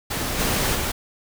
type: noise with level steps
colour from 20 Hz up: pink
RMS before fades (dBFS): -26 / -22 / -25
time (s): 0.1-0.92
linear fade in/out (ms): 10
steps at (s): 0.38 / 0.74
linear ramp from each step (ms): 20
effects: none